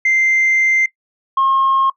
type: tone pair in turn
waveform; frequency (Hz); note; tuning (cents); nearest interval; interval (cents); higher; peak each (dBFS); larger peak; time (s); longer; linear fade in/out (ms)
sine; 2086 / 1075.4; C7 / C6; -6 / +47; major seventh; 1147; first; -10; neither; 0.05-0.86 / 1.37-1.9; first; 5
effects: noise-tail reverb RT60 0.1 s tail -19 dB re dry + tanh soft clip ceiling -8 dBFS